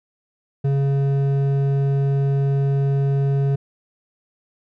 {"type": "tone with hard clipping", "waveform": "sine", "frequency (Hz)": 138.59, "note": "C#3", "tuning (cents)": 0, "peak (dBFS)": -18, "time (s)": [0.64, 3.56], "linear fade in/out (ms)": 10, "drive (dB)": 8, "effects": []}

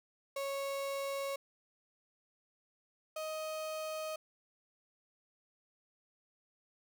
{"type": "tone pair in turn", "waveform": "35% pulse", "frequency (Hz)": [552, 626.5], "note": ["C#5", "D#5"], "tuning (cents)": [-7, 12], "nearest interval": "major second", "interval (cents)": 219, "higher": "second", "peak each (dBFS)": [-34, -36], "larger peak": "first", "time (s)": [[0.36, 1.36], [3.16, 4.16]], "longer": "neither", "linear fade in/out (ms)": 5, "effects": []}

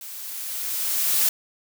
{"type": "noise with level ramp", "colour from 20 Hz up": "blue", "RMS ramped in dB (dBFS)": [-38, -19], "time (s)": [0.01, 1.29], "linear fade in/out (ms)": 2, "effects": []}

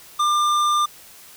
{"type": "tone with hard clipping", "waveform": "triangle", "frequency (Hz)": 1196, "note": "D6", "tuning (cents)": 31, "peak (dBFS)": -18, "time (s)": [0.19, 0.86], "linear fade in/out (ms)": 10, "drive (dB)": 16, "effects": ["white hiss -45 dBFS RMS until 1.36 s"]}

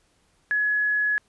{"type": "tone", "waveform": "sine", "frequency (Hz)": 1691, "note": "G#6", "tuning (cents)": 31, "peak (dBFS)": -20, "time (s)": [0.51, 1.18], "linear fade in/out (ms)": 0, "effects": ["pink hiss -65 dBFS RMS until 1.28 s", "resampled to 24000 Hz"]}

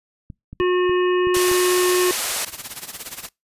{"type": "clicks", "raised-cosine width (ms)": 5, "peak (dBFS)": -23, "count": 7, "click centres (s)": [0.302, 0.53, 0.609, 0.895, 1.271, 1.368, 1.515]}
{"type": "harmonic tone", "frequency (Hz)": 361.8, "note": "F#4", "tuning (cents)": -39, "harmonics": [1, 3, 5, 7, 8], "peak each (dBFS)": [-16, -26, -30, -33, -34], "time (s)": [0.6, 2.11], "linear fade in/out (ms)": 0}
{"type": "band-pass noise", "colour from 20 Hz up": "white", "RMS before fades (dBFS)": -25, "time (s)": [1.34, 2.45], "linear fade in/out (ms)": 5, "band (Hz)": [400, 12000], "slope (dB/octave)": 24}
{"type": "noise with tremolo", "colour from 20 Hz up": "white", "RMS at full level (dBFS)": -30, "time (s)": [1.41, 3.29], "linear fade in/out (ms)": 5, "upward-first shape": "sine", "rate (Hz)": 17, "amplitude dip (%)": 80}
{"effects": ["noise-tail reverb RT60 0.2 s tail -25 dB re dry", "resampled to 32000 Hz"]}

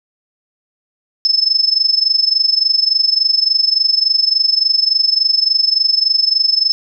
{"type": "tone with amplitude modulation", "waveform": "sine", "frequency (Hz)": 5240, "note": "E8", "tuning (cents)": -11, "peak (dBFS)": -7, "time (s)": [1.25, 6.72], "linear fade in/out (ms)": 0, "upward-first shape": "sine", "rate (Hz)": 23.5, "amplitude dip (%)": 85, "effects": []}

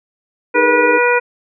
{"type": "chord", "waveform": "sine", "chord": "D# suspended fourth", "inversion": "none", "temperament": "equal", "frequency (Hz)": [311.1, 415.3, 466.2], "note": ["D#4", "G#4", "A#4"], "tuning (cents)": [0, 0, 0], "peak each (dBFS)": -20, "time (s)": [0.54, 0.99], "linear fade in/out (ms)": 20}
{"type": "harmonic tone", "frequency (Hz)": 485.8, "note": "B4", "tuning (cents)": -29, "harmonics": [1, 2, 3, 4, 5], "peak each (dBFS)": [-14, -17, -17, -21, -18], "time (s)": [0.54, 1.2], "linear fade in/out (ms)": 20}
{"effects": []}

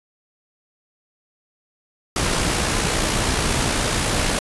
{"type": "noise with amplitude modulation", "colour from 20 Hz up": "pink", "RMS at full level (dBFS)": -19, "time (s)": [2.16, 4.39], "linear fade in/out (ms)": 2, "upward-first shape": "sine", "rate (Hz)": 59.5, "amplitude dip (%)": 35, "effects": ["resampled to 24000 Hz"]}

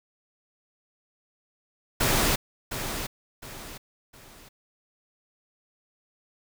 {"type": "noise with echo", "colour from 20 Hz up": "pink", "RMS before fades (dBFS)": -23, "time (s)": [2, 2.36], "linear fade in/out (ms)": 10, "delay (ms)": 710, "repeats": 3, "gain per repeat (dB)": -9, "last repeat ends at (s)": 4.49, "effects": []}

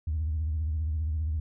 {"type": "tone with vibrato", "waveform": "sine", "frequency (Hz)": 78, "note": "D#2", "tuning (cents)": 5, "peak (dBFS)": -25, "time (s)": [0.07, 1.4], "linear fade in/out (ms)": 5, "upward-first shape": "triangle", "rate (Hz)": 15, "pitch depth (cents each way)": 130, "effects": ["tanh soft clip ceiling -23 dBFS"]}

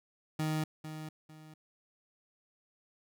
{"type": "tone with echo", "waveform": "30% pulse", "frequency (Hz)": 155.56, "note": "D#3", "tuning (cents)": 0, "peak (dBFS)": -28, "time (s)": [0.39, 0.64], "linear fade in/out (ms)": 5, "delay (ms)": 450, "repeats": 2, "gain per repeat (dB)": -10, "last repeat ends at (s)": 1.54, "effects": []}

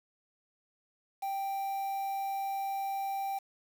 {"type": "tone with quantisation", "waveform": "triangle", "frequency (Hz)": 784, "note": "G5", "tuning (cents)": 0, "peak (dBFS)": -30, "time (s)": [1.22, 3.39], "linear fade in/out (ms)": 10, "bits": 8, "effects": []}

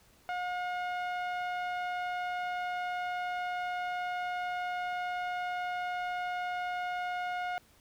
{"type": "tone with low-pass filter", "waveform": "sawtooth", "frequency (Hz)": 719, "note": "F#5", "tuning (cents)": -50, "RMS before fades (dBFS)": -35, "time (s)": [0.29, 7.58], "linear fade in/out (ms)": 0, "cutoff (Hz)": 2200, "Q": 0.88, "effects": ["pink hiss -63 dBFS RMS until 7.8 s"]}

